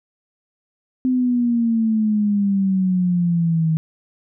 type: exponential sweep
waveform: sine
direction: down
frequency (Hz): 257.7 to 157.9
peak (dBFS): -15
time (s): 1.05-3.77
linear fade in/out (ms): 0
effects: none